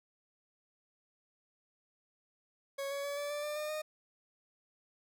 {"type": "tone with pitch steps", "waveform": "40% pulse", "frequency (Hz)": [553, 561.4, 569.9, 578.5, 587.2, 596.1, 605.1, 614.3], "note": ["C#5", "C#5", "C#5", "D5", "D5", "D5", "D#5", "D#5"], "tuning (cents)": [-4, 22, 48, -26, 0, 26, -48, -22], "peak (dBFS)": -35, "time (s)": [2.78, 3.82], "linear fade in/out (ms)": 10, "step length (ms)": 130, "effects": []}